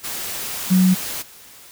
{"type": "tone in noise", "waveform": "sine", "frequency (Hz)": 185, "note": "F#3", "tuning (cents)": 0, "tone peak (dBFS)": -11, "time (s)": [0.7, 0.95], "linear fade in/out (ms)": 20, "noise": "white", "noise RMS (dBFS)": -28, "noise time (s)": [0.03, 1.23], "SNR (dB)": 14, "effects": ["white hiss -44 dBFS RMS until 1.71 s"]}